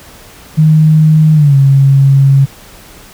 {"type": "tone with pitch glide", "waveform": "sine", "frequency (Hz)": [155.7, 137.12], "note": ["D#3", "C#3"], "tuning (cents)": [2, -18], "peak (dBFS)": -3, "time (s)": [0.57, 2.46], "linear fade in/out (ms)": 20, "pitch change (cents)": -220, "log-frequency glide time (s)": [1.34, 1.56], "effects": ["pink hiss -36 dBFS RMS until 3.13 s"]}